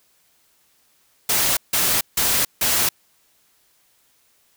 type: noise bursts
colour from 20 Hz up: white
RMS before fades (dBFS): -19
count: 4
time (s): 1.29-2.89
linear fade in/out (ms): 5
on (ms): 280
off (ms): 160
effects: white hiss -61 dBFS RMS until 4.56 s